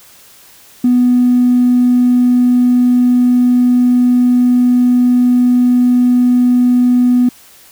triangle tone with tanh clipping, 246.9 Hz, B3, in tune, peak -6 dBFS, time 0.84-7.29 s, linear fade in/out 5 ms, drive 1 dB, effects white hiss -42 dBFS RMS until 7.71 s

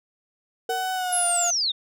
35% pulse tone with pitch glide, 749 to 698.8 Hz, F#5 to F5, +21 to +1 cents, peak -23 dBFS, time 0.69-1.51 s, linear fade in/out 10 ms, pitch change -120 cents, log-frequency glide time 0.94-1.27 s
sine tone with exponential decay, 461.6 Hz, A#4, 17 cents flat, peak -24 dBFS, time 0.69-0.95 s, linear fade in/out 2 ms, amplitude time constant 56 ms
sine linear sweep, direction down, 11175 to 3520 Hz, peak -21 dBFS, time 1.12-1.72 s, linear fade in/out 10 ms
effects none

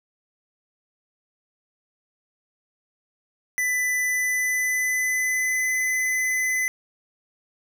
square tone with pitch glide, 1995 to 2021 Hz, B6 to B6, +17 to +39 cents, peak -22 dBFS, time 3.58-6.68 s, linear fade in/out 0 ms, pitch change +22 cents, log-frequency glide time 3.98-5.72 s, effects none

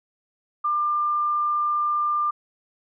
sine tone, 1195 Hz, D6, 30 cents sharp, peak -20 dBFS, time 0.64-2.31 s, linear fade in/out 10 ms, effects none

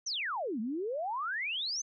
sine exponential two-way sweep, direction down then up, 6400 to 207.4 to 6400 Hz, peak -32 dBFS, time 0.06-1.82 s, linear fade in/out 10 ms, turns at 0.6 s, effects none

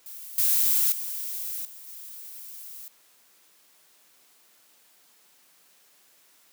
violet noise with level steps, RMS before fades -41 / -22 / -33 / -45 / -42 dBFS, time 0.06-2.88 s, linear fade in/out 0 ms, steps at 0.38 / 0.92 / 1.65 / 1.87 s, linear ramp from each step 2 ms, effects white hiss -60 dBFS RMS until 6.52 s + high-pass 200 Hz 12 dB/octave

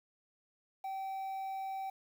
triangle tone with quantisation, 772 Hz, G5, 27 cents flat, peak -35 dBFS, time 0.84-1.9 s, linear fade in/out 5 ms, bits 10, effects none

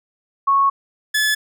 sine / sawtooth tone pair in turn, 1103 / 1720.8 Hz, C#6 / A6, -9 / -39 cents, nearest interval minor sixth, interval 770 cents, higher second, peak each -12 dBFS, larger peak neither, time 0.47-0.7 / 1.14-1.35 s, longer first, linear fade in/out 10 ms, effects none

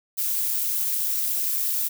violet noise with amplitude modulation, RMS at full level -22 dBFS, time 0.17-1.89 s, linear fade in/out 20 ms, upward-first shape sine, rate 216 Hz, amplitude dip 65%, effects none

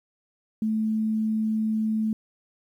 sine tone, 218.3 Hz, A3, 13 cents flat, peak -22 dBFS, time 0.62-2.13 s, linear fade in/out 2 ms, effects 10-bit

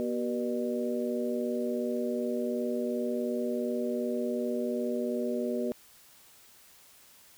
harmonic tone with a mistuned harmonic, 120.5 Hz, B2, 42 cents flat, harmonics 2 / 3 / 4 / 5, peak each -32 / -34 / -35 / -36 dBFS, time 0-5.72 s, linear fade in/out 0 ms, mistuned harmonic 3, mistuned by +83 cents, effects white hiss -57 dBFS RMS until 7.37 s

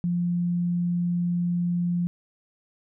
sine tone, 174.61 Hz, F3, in tune, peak -22 dBFS, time 0.04-2.07 s, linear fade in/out 0 ms, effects none

